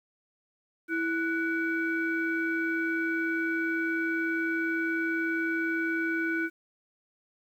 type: tone cluster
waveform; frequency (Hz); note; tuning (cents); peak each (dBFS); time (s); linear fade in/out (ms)
sine; 329 / 1481 / 2279; E4 / F#6 / C#7; -3 / +1 / +47; -29 / -29 / -37; 0.88-6.5; 50
effects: tanh soft clip ceiling -17 dBFS + 10-bit